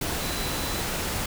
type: tone in noise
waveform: sine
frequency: 4000 Hz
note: B7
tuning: 21 cents sharp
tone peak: -38 dBFS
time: 0.21-0.82 s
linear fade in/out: 5 ms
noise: pink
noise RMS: -29 dBFS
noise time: 0.01-1.26 s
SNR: -12 dB
effects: none